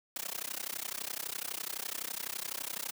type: noise with amplitude modulation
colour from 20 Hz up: white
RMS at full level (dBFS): -35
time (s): 0.16-2.91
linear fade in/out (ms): 2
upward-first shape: sine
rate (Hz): 31.9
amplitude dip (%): 100
effects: high-pass 200 Hz 12 dB/octave